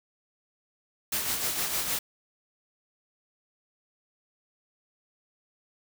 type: noise with tremolo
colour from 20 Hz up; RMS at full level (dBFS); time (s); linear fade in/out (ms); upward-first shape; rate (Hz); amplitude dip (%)
white; -28; 1.12-1.99; 5; sine; 6.5; 45
effects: none

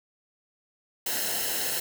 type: noise with comb filter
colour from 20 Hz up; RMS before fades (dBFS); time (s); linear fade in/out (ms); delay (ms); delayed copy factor
white; -29; 1.06-1.8; 5; 0.85; -0.65
effects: none

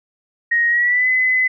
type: tone with pitch glide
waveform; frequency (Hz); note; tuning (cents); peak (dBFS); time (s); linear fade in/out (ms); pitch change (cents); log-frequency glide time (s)
sine; 1876 to 2022; A#6 to B6; +11 to +40; -13; 0.51-1.48; 10; +129; 0.68-1.08
effects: none

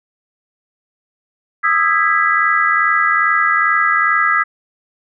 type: chord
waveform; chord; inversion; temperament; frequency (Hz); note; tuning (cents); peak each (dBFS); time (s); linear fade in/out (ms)
sine; E major seventh; third; just; 1236.1 / 1318.5 / 1648.1 / 1977.8; D#6 / E6 / G#6 / B6; -12 / 0 / -14 / +2; -17; 1.63-4.44; 20
effects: none

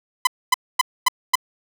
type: tone bursts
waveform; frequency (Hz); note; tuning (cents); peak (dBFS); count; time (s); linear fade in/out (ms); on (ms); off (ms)
sawtooth; 1010; B5; +39; -8; 5; 0.25-1.355; 5; 21; 250
effects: none

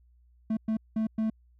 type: tone bursts at uneven times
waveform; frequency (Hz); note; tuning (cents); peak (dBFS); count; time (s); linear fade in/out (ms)
triangle; 220; A3; 0; -23; 4; 0.5-0.57 / 0.68-0.77 / 0.96-1.07 / 1.18-1.3; 5
effects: added 60 Hz sine -58 dBFS peak until 1.59 s

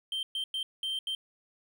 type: tone bursts at uneven times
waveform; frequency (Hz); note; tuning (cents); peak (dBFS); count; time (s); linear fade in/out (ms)
triangle; 3136; G7; 0; -29; 5; 0.12-0.23 / 0.35-0.44 / 0.54-0.63 / 0.83-0.99 / 1.07-1.15; 2
effects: none

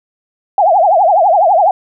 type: tone with vibrato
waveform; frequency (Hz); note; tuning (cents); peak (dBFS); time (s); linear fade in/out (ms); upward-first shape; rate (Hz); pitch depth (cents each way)
sine; 731; F#5; -21; -6; 0.58-1.71; 2; triangle; 12; 280
effects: none

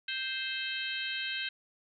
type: harmonic tone with a mistuned harmonic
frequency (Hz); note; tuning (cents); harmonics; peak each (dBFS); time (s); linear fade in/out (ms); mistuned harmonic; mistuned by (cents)
523.3; C5; 0; 3 / 4 / 5 / 6 / 7 / 8; -38 / -44 / -39 / -38 / -42 / -44; 0.08-1.49; 5; 7; +60
effects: none

